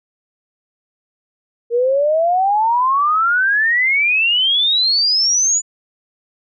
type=exponential sweep; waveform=sine; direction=up; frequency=462.2 to 7040 Hz; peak=-12 dBFS; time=1.7-5.62 s; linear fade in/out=50 ms; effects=none